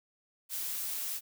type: noise with amplitude modulation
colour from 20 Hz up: blue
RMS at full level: -35 dBFS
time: 0.49-1.21 s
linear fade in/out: 50 ms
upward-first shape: sine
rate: 188 Hz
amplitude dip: 25%
effects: none